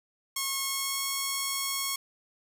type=tone with pitch glide; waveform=5% pulse; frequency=1088 to 1095.6 Hz; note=C#6 to C#6; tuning=-33 to -21 cents; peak=-17 dBFS; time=0.36-1.96 s; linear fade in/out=5 ms; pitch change=+12 cents; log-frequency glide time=0.61-1.02 s; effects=none